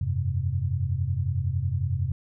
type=chord; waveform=sine; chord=F suspended second; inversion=none; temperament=just; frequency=87.31 / 98.22 / 130.96 Hz; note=F2 / G2 / C3; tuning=0 / +4 / +2 cents; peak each=-28 dBFS; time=0.01-2.12 s; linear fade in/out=5 ms; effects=none